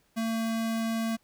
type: tone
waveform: square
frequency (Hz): 225.8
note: A3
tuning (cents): +45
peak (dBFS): -28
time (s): 0.16-1.17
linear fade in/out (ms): 20
effects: pink hiss -68 dBFS RMS until 1.23 s